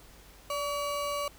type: ring-modulated tone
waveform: square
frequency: 858 Hz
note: A5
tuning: 44 cents flat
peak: -28 dBFS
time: 0.5-1.28 s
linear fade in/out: 2 ms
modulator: 278 Hz
effects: added 50 Hz sine -56 dBFS peak until 1.38 s + pink hiss -55 dBFS RMS until 1.38 s